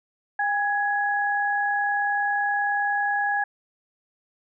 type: tone pair together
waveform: sine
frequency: 811 / 1672.4 Hz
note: G#5 / G#6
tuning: -41 / +12 cents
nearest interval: octave + minor second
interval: 1253 cents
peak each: -24 dBFS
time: 0.39-3.44 s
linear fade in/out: 5 ms
effects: none